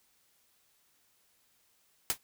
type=noise with exponential decay; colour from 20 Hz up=white; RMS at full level=-25 dBFS; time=2.1-2.18 s; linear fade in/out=0 ms; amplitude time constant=17 ms; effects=white hiss -70 dBFS RMS until 2.23 s